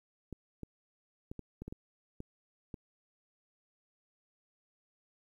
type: clicks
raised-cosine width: 3 ms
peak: -29 dBFS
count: 9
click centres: 0.327 / 0.633 / 1.315 / 1.393 / 1.62 / 1.68 / 1.725 / 2.204 / 2.742 s
effects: 11-bit